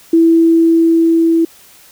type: tone with level ramp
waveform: sine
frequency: 330 Hz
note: E4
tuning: 2 cents sharp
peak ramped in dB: -5 to -8 dBFS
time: 0.13-1.45 s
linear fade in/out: 5 ms
effects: white hiss -43 dBFS RMS until 1.91 s